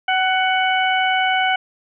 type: harmonic tone with a mistuned harmonic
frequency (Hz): 745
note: F#5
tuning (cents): +12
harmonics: 1 / 2 / 3 / 4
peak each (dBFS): -18 / -21 / -23 / -24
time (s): 0.08-1.56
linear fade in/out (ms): 5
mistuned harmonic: 1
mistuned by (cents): +17
effects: none